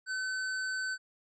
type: tone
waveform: square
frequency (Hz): 1522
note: F#6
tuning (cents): +48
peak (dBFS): -33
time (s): 0.06-0.98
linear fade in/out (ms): 50
effects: resampled to 22050 Hz